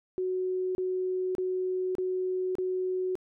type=tone bursts; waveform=sine; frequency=370 Hz; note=F#4; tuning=in tune; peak=-27 dBFS; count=5; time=0.18-3.154 s; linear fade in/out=0 ms; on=570 ms; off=31 ms; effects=none